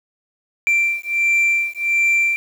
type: beating tone pair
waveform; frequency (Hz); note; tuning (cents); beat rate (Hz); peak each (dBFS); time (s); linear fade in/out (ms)
sine; 2353 / 2354.4; D7 / D7; +3 / +4; 1.4; -16 / -16; 0.67-2.36; 0
effects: tanh soft clip ceiling -12 dBFS + 7-bit